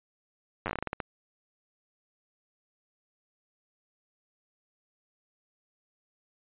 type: slowing click train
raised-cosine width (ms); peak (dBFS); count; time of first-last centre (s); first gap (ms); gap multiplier
0.5; -16; 12; 0.66-1.002; 9; 1.23
effects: resampled to 8000 Hz